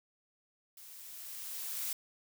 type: noise with level ramp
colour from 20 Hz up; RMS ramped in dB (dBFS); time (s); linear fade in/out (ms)
blue; -53 to -36; 0.77-1.93; 2
effects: none